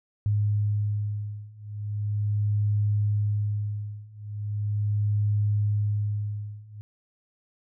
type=beating tone pair; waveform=sine; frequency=103.83 / 104.22 Hz; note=G#2 / G#2; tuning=0 / +7 cents; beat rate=0.39 Hz; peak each=-27 / -26 dBFS; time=0.26-6.81 s; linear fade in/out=0 ms; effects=none